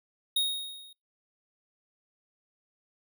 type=tone with level ramp; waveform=square; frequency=3741 Hz; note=A#7; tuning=5 cents sharp; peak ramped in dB=-23 to -51 dBFS; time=0.36-0.93 s; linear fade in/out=5 ms; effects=noise-tail reverb RT60 0.2 s tail -26 dB re dry